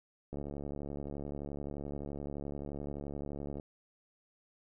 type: click train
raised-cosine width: 2 ms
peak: -28 dBFS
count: 235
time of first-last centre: 0.33-3.598 s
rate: 71.6 Hz
effects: none